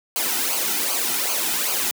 white noise with flanger, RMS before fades -23 dBFS, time 0.16-1.91 s, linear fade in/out 0 ms, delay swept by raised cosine 0.54 to 1.84 ms, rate 2.6 Hz, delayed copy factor -0.7, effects high-pass 200 Hz 12 dB/octave

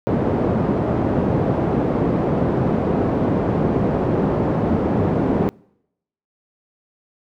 pink band-pass noise, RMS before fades -19 dBFS, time 0.07-5.49 s, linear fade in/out 0 ms, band 130 to 560 Hz, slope 12 dB/octave, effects noise-tail reverb RT60 0.8 s tail -26 dB re dry

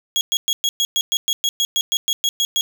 30% pulse tone bursts, 3313 Hz, G#7, 5 cents flat, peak -13 dBFS, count 16, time 0.16-2.61 s, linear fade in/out 0 ms, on 50 ms, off 110 ms, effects none

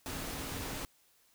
sine tone in noise, 270 Hz, C#4, 45 cents flat, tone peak -48 dBFS, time 0.06-0.85 s, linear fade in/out 0 ms, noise pink, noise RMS -40 dBFS, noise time 0.06-0.85 s, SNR -11 dB, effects white hiss -68 dBFS RMS until 1.34 s

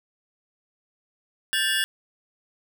square tone cluster, 1570 / 1761 / 2854 / 3387 Hz, G6 / A6 / F7 / G#7, +2 / +1 / +37 / +33 cents, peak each -28 dBFS, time 1.53-1.84 s, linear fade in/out 0 ms, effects none

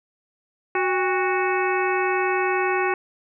harmonic tone with a mistuned harmonic, 370 Hz, F#4, in tune, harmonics 1 / 2 / 3 / 4 / 5 / 6 / 7, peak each -23 / -26 / -28 / -29 / -30 / -31 / -31 dBFS, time 0.75-2.94 s, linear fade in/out 2 ms, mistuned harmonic 2, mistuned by +140 cents, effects none

